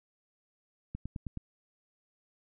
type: click train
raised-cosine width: 5 ms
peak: -25 dBFS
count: 5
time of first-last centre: 0.95-1.373 s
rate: 9.45 Hz
effects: none